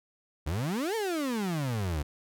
35% pulse exponential two-way sweep, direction up then down, 69.3 to 464.8 to 69.3 Hz, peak -27 dBFS, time 0.46-2.03 s, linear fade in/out 10 ms, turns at 0.95 s, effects none

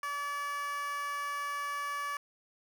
15% pulse tone with high-pass filter, 574 Hz, D5, 40 cents flat, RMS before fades -36 dBFS, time 0.03-2.17 s, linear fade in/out 2 ms, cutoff 1200 Hz, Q 3.1, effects none

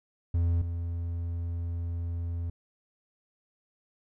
triangle tone pair in turn, 85.2 / 85.2 Hz, F2 / F2, -42 / -42 cents, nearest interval unison, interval 0 cents, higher neither, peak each -21 / -28 dBFS, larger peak first, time 0.34-0.62 / 0.62-2.5 s, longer second, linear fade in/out 5 ms, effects none

